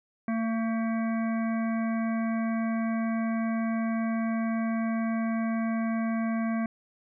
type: harmonic tone with a mistuned harmonic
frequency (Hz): 225.9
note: A3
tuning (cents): +46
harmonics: 1 / 3 / 5 / 7 / 9 / 10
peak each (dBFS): -26 / -36 / -40 / -43 / -45 / -46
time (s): 0.28-6.66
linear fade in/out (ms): 2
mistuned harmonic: 9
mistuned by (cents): -55
effects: none